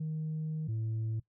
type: tone pair in turn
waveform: sine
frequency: 156.3 / 111.16 Hz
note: D#3 / A2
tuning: +8 / +18 cents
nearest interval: tritone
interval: 590 cents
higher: first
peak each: -31 / -29 dBFS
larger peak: second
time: 0-0.68 / 0.68-1.2 s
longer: first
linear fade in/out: 10 ms
effects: noise-tail reverb RT60 0.1 s tail -19 dB re dry + tanh soft clip ceiling -30 dBFS

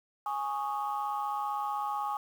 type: chord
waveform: sine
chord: Ab suspended fourth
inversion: none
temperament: equal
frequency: 830.6 / 1108.7 / 1244.5 Hz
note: Ab5 / Db6 / Eb6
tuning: 0 / 0 / 0 cents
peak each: -32 / -35 / -37 dBFS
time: 0.26-2.17 s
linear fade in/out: 2 ms
effects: tanh soft clip ceiling -23 dBFS + 9-bit

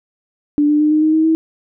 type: tone with pitch steps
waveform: sine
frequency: 293.7 / 298.1 / 302.7 / 307.2 / 311.9 / 316.6 / 321.4 Hz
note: D4 / D4 / D#4 / D#4 / D#4 / D#4 / E4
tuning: 0 / +26 / -48 / -22 / +4 / +30 / -44 cents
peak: -10 dBFS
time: 0.58-1.35 s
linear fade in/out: 0 ms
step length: 110 ms
effects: none

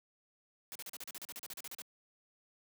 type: noise bursts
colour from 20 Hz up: white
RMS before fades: -45 dBFS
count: 16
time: 0.72-1.818 s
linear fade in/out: 0 ms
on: 33 ms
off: 38 ms
effects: high-pass 150 Hz 12 dB/octave

